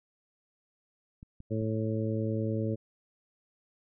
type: clicks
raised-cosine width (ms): 5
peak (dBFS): -34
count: 3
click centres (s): 1.229 / 1.404 / 1.617
type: harmonic tone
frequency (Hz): 110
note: A2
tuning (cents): 0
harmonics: 1 / 2 / 3 / 4 / 5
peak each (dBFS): -31 / -34 / -36 / -37 / -38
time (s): 1.5-2.76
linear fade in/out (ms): 20
effects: none